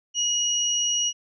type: tone pair together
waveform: sine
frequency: 2895 / 5790 Hz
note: F#7 / F#8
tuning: -38 / -38 cents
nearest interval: octave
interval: 1200 cents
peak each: -24 dBFS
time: 0.14-1.13 s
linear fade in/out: 50 ms
effects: none